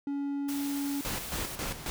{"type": "tone", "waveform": "triangle", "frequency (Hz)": 281.9, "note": "C#4", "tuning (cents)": 29, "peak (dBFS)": -28, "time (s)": [0.07, 1.01], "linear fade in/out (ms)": 2}
{"type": "noise", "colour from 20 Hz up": "white", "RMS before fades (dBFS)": -41, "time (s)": [0.48, 1.56], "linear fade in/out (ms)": 10}
{"type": "noise with tremolo", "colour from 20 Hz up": "pink", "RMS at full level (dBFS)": -34, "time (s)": [1.05, 1.9], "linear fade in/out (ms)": 0, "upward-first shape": "square", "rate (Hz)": 3.7, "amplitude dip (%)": 65}
{"effects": []}